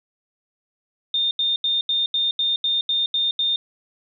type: tone bursts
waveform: sine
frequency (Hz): 3634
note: A#7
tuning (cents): -45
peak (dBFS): -18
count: 10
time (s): 1.14-3.56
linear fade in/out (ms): 2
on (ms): 170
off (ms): 80
effects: none